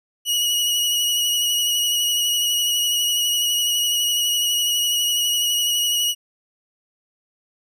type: tone with vibrato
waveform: sawtooth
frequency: 2910 Hz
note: F#7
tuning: 29 cents flat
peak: -15 dBFS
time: 0.25-6.15 s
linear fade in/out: 50 ms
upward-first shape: sine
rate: 12 Hz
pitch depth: 23 cents each way
effects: none